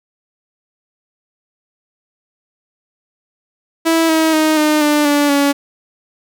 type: tone with pitch steps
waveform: sawtooth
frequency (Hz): 327.4 / 319.6 / 311.9 / 304.4 / 297.1 / 290 / 283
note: E4 / D#4 / D#4 / D#4 / D4 / D4 / C#4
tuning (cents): -12 / +47 / +4 / -38 / +20 / -22 / +36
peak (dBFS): -7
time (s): 3.85-5.53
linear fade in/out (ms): 20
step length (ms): 240
effects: none